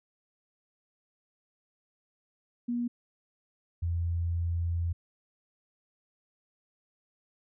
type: tone pair in turn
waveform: sine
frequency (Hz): 240 / 85.07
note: B3 / F2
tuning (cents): -49 / -45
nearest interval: octave + tritone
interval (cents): 1796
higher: first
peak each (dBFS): -28 / -27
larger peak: second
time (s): 2.68-2.88 / 3.82-4.93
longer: second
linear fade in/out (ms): 10
effects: none